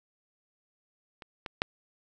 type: clicks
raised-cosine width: 0.3 ms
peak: -28 / -20 / -9 dBFS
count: 3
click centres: 1.222 / 1.462 / 1.619 s
effects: none